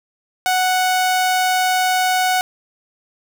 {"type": "tone", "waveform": "sawtooth", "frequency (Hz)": 740, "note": "F#5", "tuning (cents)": 0, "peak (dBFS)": -11, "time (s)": [0.46, 2.41], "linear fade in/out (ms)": 0, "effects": []}